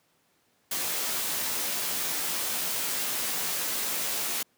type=noise with comb filter; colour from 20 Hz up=white; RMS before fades=-30 dBFS; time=0.71-4.43 s; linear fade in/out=5 ms; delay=15 ms; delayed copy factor=-0.55; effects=pink hiss -68 dBFS RMS until 4.57 s + high-pass 150 Hz 12 dB/octave